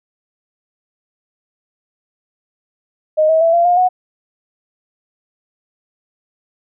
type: tone with pitch steps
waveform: sine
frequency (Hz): 620 / 641.1 / 663 / 685.6 / 708.9 / 733.1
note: D#5 / E5 / E5 / F5 / F5 / F#5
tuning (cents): -6 / -48 / +10 / -32 / +26 / -16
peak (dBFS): -9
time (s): 3.17-3.89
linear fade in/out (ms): 20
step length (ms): 120
effects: none